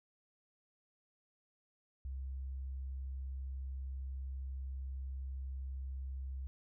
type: tone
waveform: sine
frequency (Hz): 66.3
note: C2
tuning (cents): +23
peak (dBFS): -39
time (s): 2.05-6.47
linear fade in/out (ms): 0
effects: none